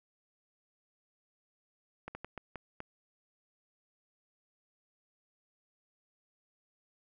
slowing click train, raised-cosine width 0.5 ms, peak -26 dBFS, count 6, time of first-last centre 2.08-2.804 s, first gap 70 ms, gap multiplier 1.37, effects none

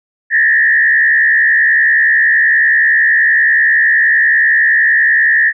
sine tone with frequency modulation, 1806 Hz, A6, 45 cents sharp, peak -7 dBFS, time 0.3-5.53 s, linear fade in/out 50 ms, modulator 70.6 Hz, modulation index 1.4, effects none

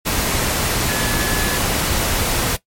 sine tone in noise, 1710 Hz, A6, 50 cents flat, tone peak -23 dBFS, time 0.88-1.59 s, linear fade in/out 20 ms, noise pink, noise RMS -19 dBFS, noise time 0.05-2.57 s, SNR -7 dB, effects noise-tail reverb RT60 0.1 s tail -17 dB re dry + MP3 64 kbps

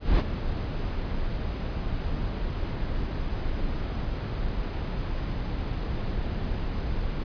brown noise with ADSR envelope, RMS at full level -19 dBFS, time 0-7.24 s, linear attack 190 ms, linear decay 33 ms, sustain -10 dB, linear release 14 ms, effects resampled to 11025 Hz

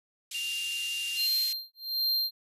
pink band-pass noise, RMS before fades -40 dBFS, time 0.31-1.53 s, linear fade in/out 5 ms, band 2800 to 12000 Hz, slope 24 dB/octave
sine tone, 2794 Hz, F7, in tune, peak -31 dBFS, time 0.34-1.27 s, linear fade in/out 10 ms
square tone with tremolo, 4178 Hz, C8, 3 cents flat, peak -25 dBFS, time 1.15-2.31 s, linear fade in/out 50 ms, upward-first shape sine, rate 1.3 Hz, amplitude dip 100%
effects resampled to 32000 Hz

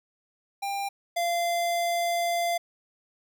square tone pair in turn, 796 / 689 Hz, G5 / F5, +26 / -24 cents, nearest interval major second, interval 250 cents, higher first, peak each -29 / -25 dBFS, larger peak second, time 0.62-0.89 / 1.16-2.58 s, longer second, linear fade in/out 10 ms, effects none

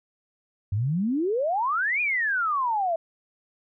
sine exponential two-way sweep, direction up then down, 93.6 to 2488 to 642 Hz, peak -22 dBFS, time 0.72-2.96 s, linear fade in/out 5 ms, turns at 2.01 s, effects none

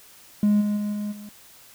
triangle tone with level steps, 207.7 Hz, G#3, in tune, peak -13 / -19 / -22 / -24 / -35 dBFS, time 0.43-1.29 s, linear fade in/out 2 ms, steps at 0.6 / 0.76 / 0.92 / 1.11 s, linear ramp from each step 20 ms, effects tanh soft clip ceiling -11 dBFS + white hiss -50 dBFS RMS until 1.74 s

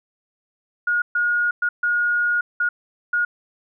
sine tone bursts at uneven times, 1437 Hz, F6, 49 cents sharp, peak -17 dBFS, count 6, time 0.87-1.02 / 1.15-1.51 / 1.62-1.69 / 1.83-2.41 / 2.6-2.69 / 3.13-3.25 s, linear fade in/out 5 ms, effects none

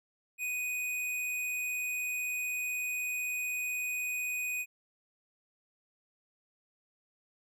square tone, 2489 Hz, D#7, in tune, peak -33 dBFS, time 0.38-4.66 s, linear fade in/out 50 ms, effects none

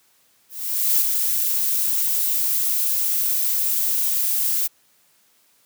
violet noise with ADSR envelope, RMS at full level -17 dBFS, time 0.49-4.68 s, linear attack 520 ms, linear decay 13 ms, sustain -4 dB, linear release 21 ms, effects white hiss -60 dBFS RMS until 5.65 s + high-pass 100 Hz 12 dB/octave

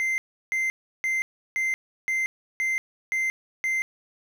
triangle tone bursts, 2081 Hz, C7, 10 cents flat, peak -21 dBFS, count 8, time 0-3.82 s, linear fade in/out 0 ms, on 180 ms, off 340 ms, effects none

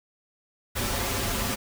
pink noise with comb filter, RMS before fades -28 dBFS, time 0.75-1.56 s, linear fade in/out 20 ms, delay 6.4 ms, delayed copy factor -0.7, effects none

